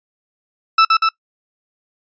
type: tone with echo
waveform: 40% pulse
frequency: 1318.5 Hz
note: E6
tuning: in tune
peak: -7 dBFS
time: 0.78-0.85 s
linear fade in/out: 5 ms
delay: 120 ms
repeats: 2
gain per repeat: -2 dB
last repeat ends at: 1.09 s
effects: noise-tail reverb RT60 0.1 s tail -22 dB re dry + resampled to 16000 Hz